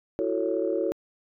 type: chord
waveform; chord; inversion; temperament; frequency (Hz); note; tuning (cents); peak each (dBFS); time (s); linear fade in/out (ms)
sine; F# minor seventh; third; just; 333 / 370 / 444 / 555; E4 / F#4 / A4 / C#5; +18 / 0 / +16 / +2; -29; 0.19-0.92; 0
effects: tanh soft clip ceiling -13 dBFS